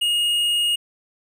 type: tone with tanh clipping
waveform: sine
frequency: 2863 Hz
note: F7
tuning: 42 cents sharp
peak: -19 dBFS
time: 0.01-0.76 s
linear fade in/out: 10 ms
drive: 9 dB
effects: none